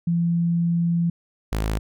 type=tone pair in turn; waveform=sine / sawtooth; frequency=170 / 53.55 Hz; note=F3 / A1; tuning=-46 / -46 cents; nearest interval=octave + minor sixth; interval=2000 cents; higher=first; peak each=-18 dBFS; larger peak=neither; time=0.07-1.1 / 1.52-1.79 s; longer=first; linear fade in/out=5 ms; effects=none